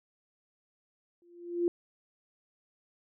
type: tone with exponential growth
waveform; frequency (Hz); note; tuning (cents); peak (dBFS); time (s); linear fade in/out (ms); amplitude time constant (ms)
sine; 346.8; F4; -12; -22; 1.22-1.68; 1; 100
effects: none